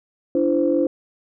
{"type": "tone cluster", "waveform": "sine", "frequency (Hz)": [290.3, 335.8, 518], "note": ["D4", "E4", "C5"], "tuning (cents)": [-20, 32, -17], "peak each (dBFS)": -20, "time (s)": [0.35, 0.87], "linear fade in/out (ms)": 2, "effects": ["tanh soft clip ceiling -6 dBFS"]}